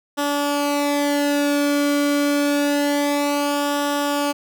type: tone with flanger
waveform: sawtooth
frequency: 288.1 Hz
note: D4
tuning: 33 cents flat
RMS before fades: -20 dBFS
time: 0.17-4.33 s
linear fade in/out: 20 ms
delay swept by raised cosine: 0.45 to 1.11 ms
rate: 0.27 Hz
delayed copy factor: -0.7
effects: none